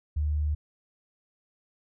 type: tone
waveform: sine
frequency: 75 Hz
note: D2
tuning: 37 cents sharp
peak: -24 dBFS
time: 0.16-0.55 s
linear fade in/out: 10 ms
effects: none